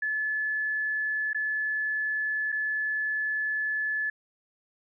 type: tone with dropouts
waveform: sine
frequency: 1725 Hz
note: A6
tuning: 35 cents flat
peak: -26 dBFS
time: 0.02-4.1 s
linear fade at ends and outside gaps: 5 ms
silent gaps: 1.332-1.346 / 2.52-2.524 s
effects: none